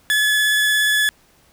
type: tone with vibrato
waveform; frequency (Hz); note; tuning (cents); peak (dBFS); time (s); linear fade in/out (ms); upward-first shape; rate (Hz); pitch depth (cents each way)
30% pulse; 1713; A6; -47; -12; 0.1-1.09; 0; sine; 17; 9
effects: pink hiss -55 dBFS RMS until 1.52 s